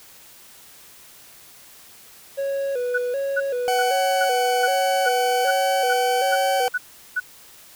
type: tone with vibrato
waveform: triangle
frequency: 521 Hz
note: C5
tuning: 7 cents flat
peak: -20 dBFS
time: 2.37-6.69 s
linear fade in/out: 20 ms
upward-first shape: square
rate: 1.3 Hz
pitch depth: 100 cents each way
type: tone bursts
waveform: sine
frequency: 1480 Hz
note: F#6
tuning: in tune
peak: -19 dBFS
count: 11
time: 2.94-7.202 s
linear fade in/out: 10 ms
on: 42 ms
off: 380 ms
type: tone with pitch glide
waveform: 40% pulse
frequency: 751 to 763.7 Hz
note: F#5 to G5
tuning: +26 to -45 cents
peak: -19 dBFS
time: 3.68-6.68 s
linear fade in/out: 0 ms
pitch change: +29 cents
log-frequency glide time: 4.77-6.45 s
effects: white hiss -47 dBFS RMS until 7.75 s